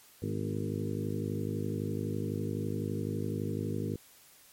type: harmonic tone with a mistuned harmonic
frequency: 51.91 Hz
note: G#1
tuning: in tune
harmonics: 2 / 3 / 4 / 5 / 6 / 7 / 8 / 9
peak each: -36 / -38 / -39 / -40 / -41 / -41 / -42 / -43 dBFS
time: 0.22-3.96 s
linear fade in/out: 5 ms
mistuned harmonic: 5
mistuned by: -38 cents
effects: white hiss -58 dBFS RMS until 4.52 s + MP3 64 kbps